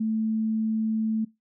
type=tone; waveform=sine; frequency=220 Hz; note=A3; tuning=in tune; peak=-23 dBFS; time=0-1.25 s; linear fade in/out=10 ms; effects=noise-tail reverb RT60 0.2 s tail -21 dB re dry